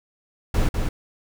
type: noise with echo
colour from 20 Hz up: brown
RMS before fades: -19 dBFS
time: 0.54-0.69 s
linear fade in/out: 5 ms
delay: 200 ms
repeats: 1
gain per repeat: -4 dB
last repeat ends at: 0.89 s
effects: none